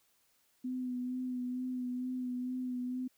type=tone with vibrato; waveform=sine; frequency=251.5 Hz; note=B3; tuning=32 cents sharp; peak=-34 dBFS; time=0.64-3.08 s; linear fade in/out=10 ms; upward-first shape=sine; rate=2.2 Hz; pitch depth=24 cents each way; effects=white hiss -72 dBFS RMS until 3.17 s